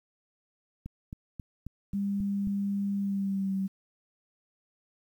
click train, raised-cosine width 5 ms, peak -26 dBFS, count 7, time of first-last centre 0.86-2.473 s, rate 3.72 Hz
sine tone with pitch glide, 199.9 to 192.87 Hz, G3 to G3, +34 to -28 cents, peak -27 dBFS, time 1.93-3.68 s, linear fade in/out 20 ms, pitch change -62 cents, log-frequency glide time 2.96-3.53 s
effects 10-bit

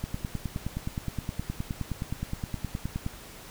click train, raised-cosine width 5 ms, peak -18 dBFS, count 30, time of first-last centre 0.04-3.064 s, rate 9.59 Hz, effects pink hiss -46 dBFS RMS until 3.5 s

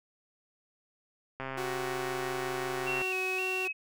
click train, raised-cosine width 0.5 ms, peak -22 dBFS, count 216, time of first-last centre 1.4-3.017 s, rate 133 Hz
sawtooth tone, 373.5 Hz, F#4, 16 cents sharp, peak -30 dBFS, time 1.57-3.68 s, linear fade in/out 10 ms
sine tone with vibrato, 2637 Hz, E7, in tune, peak -31 dBFS, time 2.86-3.73 s, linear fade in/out 20 ms, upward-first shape square, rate 1.9 Hz, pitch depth 55 cents each way
effects none

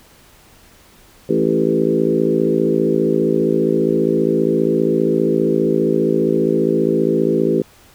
harmonic tone with a mistuned harmonic, 55 Hz, A1, in tune, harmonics 3 / 4 / 5 / 6 / 7 / 8 / 9, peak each -23 / -21 / -22 / -20 / -18 / -23 / -23 dBFS, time 1.29-7.62 s, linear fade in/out 5 ms, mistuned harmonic 7, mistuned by +24 cents, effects pink hiss -48 dBFS RMS until 7.94 s

